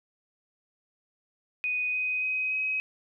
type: tone with pitch steps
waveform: sine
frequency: 2489 / 2505 / 2521 / 2537 Hz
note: D#7 / D#7 / D#7 / D#7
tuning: 0 / +11 / +22 / +33 cents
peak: -26 dBFS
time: 1.64-2.8 s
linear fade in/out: 0 ms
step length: 290 ms
effects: none